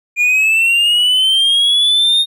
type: linear sweep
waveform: triangle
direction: up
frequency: 2409 to 3701 Hz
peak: -8 dBFS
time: 0.16-2.26 s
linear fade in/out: 50 ms
effects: none